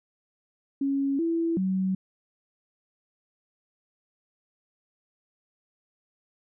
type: tone with pitch steps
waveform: sine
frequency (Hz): 276 / 332.2 / 188.8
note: C#4 / E4 / F#3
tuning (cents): -7 / +13 / +35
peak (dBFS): -23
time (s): 0.81-1.95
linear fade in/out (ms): 5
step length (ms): 380
effects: none